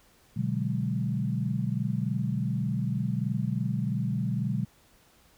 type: chord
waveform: sine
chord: G# half-diminished seventh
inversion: first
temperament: equal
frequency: 123.47 / 146.83 / 185 / 207.7 Hz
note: B2 / D3 / F#3 / G#3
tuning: 0 / 0 / 0 / 0 cents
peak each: -30 / -32 / -32 / -33 dBFS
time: 0.36-4.65 s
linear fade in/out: 10 ms
effects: pink hiss -61 dBFS RMS until 5.37 s